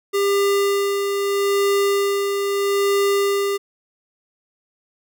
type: tone with tremolo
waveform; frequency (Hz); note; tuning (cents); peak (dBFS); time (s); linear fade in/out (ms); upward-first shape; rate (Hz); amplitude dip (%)
square; 400; G4; +35; -16; 0.13-3.58; 20; sine; 0.78; 40
effects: none